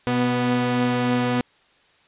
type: tone pair together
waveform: sawtooth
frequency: 124.8 / 246.3 Hz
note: B2 / B3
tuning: +19 / -5 cents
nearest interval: octave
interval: 1176 cents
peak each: -22 / -16 dBFS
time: 0.07-1.41 s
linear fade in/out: 0 ms
effects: white hiss -58 dBFS RMS until 2.07 s + resampled to 8000 Hz